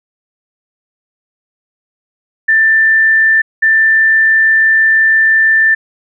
sine tone bursts at uneven times, 1777 Hz, A6, 17 cents sharp, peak -6 dBFS, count 2, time 2.48-3.42 / 3.62-5.75 s, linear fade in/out 10 ms, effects none

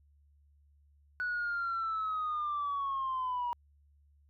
sine linear sweep, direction down, 1480 to 954 Hz, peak -30 dBFS, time 1.2-3.53 s, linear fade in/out 0 ms, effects tanh soft clip ceiling -28 dBFS + added 72 Hz sine -62 dBFS peak until 4.29 s

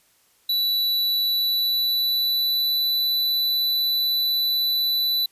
square tone with pitch glide, 3951 to 3978 Hz, B7 to B7, 0 to +12 cents, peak -20 dBFS, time 0.49-5.26 s, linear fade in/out 5 ms, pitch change +12 cents, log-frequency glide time 1.23-2.9 s, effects white hiss -61 dBFS RMS until 5.31 s + resampled to 32000 Hz

